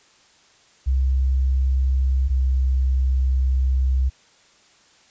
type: tone pair in turn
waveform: sine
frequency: 65.6 / 65.07 Hz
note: C2 / C2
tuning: +5 / -9 cents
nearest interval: unison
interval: 14 cents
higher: first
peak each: -16 dBFS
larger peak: neither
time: 0.86-2.29 / 2.29-4.1 s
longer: second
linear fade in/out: 20 ms
effects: white hiss -55 dBFS RMS until 5.1 s + resampled to 16000 Hz